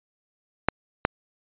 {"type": "clicks", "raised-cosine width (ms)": 0.5, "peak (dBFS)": -3, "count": 2, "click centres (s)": [0.686, 1.051], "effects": ["resampled to 8000 Hz"]}